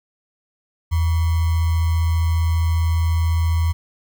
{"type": "tone with sample-and-hold", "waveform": "sine", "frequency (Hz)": 82.41, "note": "E2", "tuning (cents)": 0, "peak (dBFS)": -15, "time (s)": [0.91, 3.73], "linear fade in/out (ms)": 20, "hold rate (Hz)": 1050, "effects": []}